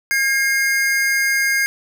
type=tone pair together; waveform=square; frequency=1625 / 2129 Hz; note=G#6 / C7; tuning=-38 / +30 cents; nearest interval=perfect fourth; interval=468 cents; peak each=-19 dBFS; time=0.11-1.66 s; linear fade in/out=0 ms; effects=none